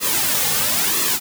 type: noise with flanger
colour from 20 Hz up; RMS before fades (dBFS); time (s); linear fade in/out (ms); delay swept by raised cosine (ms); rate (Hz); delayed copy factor
white; -19; 0-1.2; 50; 1.3 to 3.1; 1; -0.7
effects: none